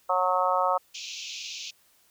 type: harmonic tone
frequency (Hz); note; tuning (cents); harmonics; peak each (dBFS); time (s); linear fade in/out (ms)
183.1; F#3; -18; 3 / 4 / 5 / 6 / 7; -28 / -28 / -28 / -28 / -28; 0.09-0.78; 10
type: band-pass noise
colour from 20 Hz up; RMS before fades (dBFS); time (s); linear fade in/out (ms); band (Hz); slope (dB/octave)
pink; -38; 0.94-1.71; 10; 2400 to 6800; 96
effects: white hiss -63 dBFS RMS until 2.1 s